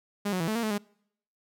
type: tone with pitch steps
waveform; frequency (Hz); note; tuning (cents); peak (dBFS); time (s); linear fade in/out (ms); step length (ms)
sawtooth; 203.9 / 183.4 / 164.4 / 217.3 / 232.8 / 216.4 / 205.1; G#3 / F#3 / E3 / A3 / A#3 / A3 / G#3; -32 / -15 / -4 / -21 / -2 / -29 / -21; -23; 0.25-0.782; 10; 76
effects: noise-tail reverb RT60 0.7 s tail -26 dB re dry